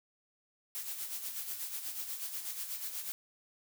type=noise with tremolo; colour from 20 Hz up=blue; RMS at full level=-38 dBFS; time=0.75-3.12 s; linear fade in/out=0 ms; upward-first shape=sine; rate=8.2 Hz; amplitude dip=55%; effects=none